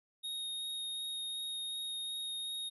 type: tone with vibrato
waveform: square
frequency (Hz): 3729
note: A#7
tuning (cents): 0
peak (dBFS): -38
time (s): 0.23-2.7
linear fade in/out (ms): 20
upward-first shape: sine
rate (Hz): 2.7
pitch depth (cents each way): 8
effects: none